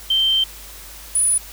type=tone pair in turn; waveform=sine; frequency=3126 / 9924 Hz; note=G7 / D#9; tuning=-6 / -6 cents; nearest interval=octave + minor sixth; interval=2000 cents; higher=second; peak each=-14 / -14 dBFS; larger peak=neither; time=0.1-0.44 / 1.15-1.38 s; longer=first; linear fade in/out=5 ms; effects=added 50 Hz sine -41 dBFS peak until 1.52 s + white hiss -39 dBFS RMS until 1.52 s